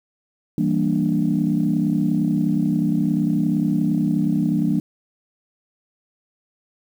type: chord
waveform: sine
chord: E half-diminished seventh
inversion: none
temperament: equal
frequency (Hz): 164.81 / 196 / 233.1 / 293.7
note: E3 / G3 / Bb3 / D4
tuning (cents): 0 / 0 / 0 / 0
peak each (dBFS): -22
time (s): 0.58-4.8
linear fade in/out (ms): 2
effects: tanh soft clip ceiling -8 dBFS + 8-bit